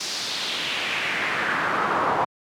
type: noise with band-pass filter sweep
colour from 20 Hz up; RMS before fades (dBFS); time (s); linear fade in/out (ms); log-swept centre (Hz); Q
brown; -25; 0-2.25; 10; 5400 to 920; 2.4
effects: high-pass 150 Hz 12 dB/octave